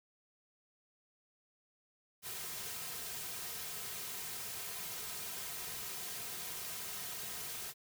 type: noise with comb filter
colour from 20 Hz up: white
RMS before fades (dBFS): -43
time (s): 2.22-7.74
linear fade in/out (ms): 50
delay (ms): 3.5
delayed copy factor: -0.65
effects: none